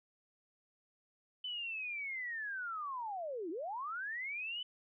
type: linear two-way sweep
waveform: sine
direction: down then up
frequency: 3033 to 305 to 3033 Hz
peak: -38 dBFS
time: 1.44-4.63 s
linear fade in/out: 5 ms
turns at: 3.5 s
effects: none